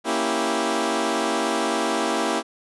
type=chord; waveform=15% pulse; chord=A# diminished seventh; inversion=none; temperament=equal; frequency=233.1 / 277.2 / 329.6 / 392 Hz; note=A#3 / C#4 / E4 / G4; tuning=0 / 0 / 0 / 0 cents; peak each=-21 / -22 / -19 / -21 dBFS; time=0.04-2.43 s; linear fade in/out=50 ms; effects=resampled to 24000 Hz